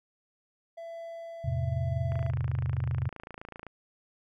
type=tone with tremolo; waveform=triangle; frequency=668 Hz; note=E5; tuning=23 cents sharp; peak=-36 dBFS; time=0.77-2.31 s; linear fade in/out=10 ms; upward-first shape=triangle; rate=0.98 Hz; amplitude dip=25%
type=chord; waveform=sine; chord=F major; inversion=none; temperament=equal with one note detuned; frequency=85.46 / 110 / 130.81 Hz; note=F2 / A2 / C3; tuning=-37 / 0 / 0 cents; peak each=-32 / -33 / -30 dBFS; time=1.44-3.09 s; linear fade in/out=10 ms
type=click train; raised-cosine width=0.5 ms; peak=-27 dBFS; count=44; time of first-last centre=2.12-3.667 s; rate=27.8 Hz
effects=none